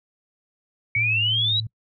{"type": "exponential sweep", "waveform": "sine", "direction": "up", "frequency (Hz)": [2217, 3951], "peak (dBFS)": -19, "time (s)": [0.95, 1.6], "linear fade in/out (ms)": 2}
{"type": "tone with vibrato", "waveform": "sine", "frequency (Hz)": 110.3, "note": "A2", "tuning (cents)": 5, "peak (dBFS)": -27, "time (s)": [0.96, 1.67], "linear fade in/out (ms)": 5, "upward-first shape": "sine", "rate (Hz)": 3, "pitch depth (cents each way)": 49}
{"effects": ["noise-tail reverb RT60 0.1 s tail -26 dB re dry"]}